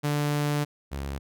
sawtooth tone pair in turn, 146.83 / 69.29 Hz, D3 / C#2, 0 / 0 cents, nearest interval octave + minor second, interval 1300 cents, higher first, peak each -20 / -27 dBFS, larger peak first, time 0.03-0.65 / 0.91-1.19 s, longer first, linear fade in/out 20 ms, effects none

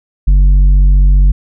sine tone with tanh clipping, 47.49 Hz, F#1, 46 cents sharp, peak -5 dBFS, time 0.27-1.32 s, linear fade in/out 10 ms, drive 6 dB, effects none

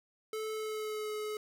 square tone with pitch glide, 435.4 to 425.7 Hz, A4 to G#4, -18 to +43 cents, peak -36 dBFS, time 0.33-1.37 s, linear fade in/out 2 ms, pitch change -39 cents, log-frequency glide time 0.52-1.11 s, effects none

